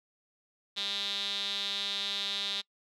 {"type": "tone with band-pass filter", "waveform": "sawtooth", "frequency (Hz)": 199.8, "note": "G3", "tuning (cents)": 33, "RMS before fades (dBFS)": -34, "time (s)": [0.76, 2.62], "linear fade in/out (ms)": 20, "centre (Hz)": 3700, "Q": 7.6, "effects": ["noise-tail reverb RT60 0.1 s tail -24 dB re dry"]}